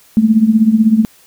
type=tone with tremolo; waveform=sine; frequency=220 Hz; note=A3; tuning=in tune; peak=-3 dBFS; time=0.17-1.05 s; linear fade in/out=0 ms; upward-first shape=triangle; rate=16 Hz; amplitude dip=85%; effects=white hiss -47 dBFS RMS until 1.26 s